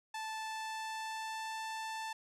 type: tone with pitch glide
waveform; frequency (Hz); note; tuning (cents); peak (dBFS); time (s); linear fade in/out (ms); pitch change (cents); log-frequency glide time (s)
sawtooth; 877 to 884.1; A5 to A5; -6 to +8; -35; 0.14-2.13; 5; +14; 0.27-1.57
effects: low-pass 9000 Hz 12 dB/octave